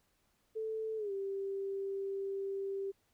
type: tone with pitch glide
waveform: sine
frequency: 440 to 392 Hz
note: A4 to G4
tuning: 0 to 0 cents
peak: -35 dBFS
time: 0.55-2.92 s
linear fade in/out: 20 ms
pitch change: -200 cents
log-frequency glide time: 0.97-1.12 s
effects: pink hiss -75 dBFS RMS until 3.13 s